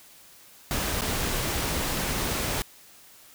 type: noise with dropouts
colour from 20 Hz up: pink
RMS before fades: -28 dBFS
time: 0.71-2.62 s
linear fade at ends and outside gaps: 0 ms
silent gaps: 1.009-1.019 s
effects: white hiss -52 dBFS RMS until 3.34 s